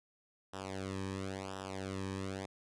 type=tone with flanger; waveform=sawtooth; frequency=96 Hz; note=G2; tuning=36 cents flat; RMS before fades=-41 dBFS; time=0.53-2.46 s; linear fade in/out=10 ms; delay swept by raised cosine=0.45 to 1.45 ms; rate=0.96 Hz; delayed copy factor=-1; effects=resampled to 22050 Hz